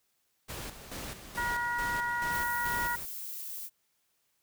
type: noise with tremolo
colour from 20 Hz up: pink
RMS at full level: -40 dBFS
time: 0.48-3.06 s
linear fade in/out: 20 ms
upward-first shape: square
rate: 2.3 Hz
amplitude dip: 60%
type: harmonic tone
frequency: 478.3 Hz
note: A#4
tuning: 44 cents sharp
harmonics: 2 / 3 / 4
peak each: -33 / -34 / -35 dBFS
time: 1.37-2.96 s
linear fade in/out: 10 ms
type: noise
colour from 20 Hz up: violet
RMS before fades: -40 dBFS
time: 2.29-3.7 s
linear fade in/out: 50 ms
effects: white hiss -75 dBFS RMS until 4.42 s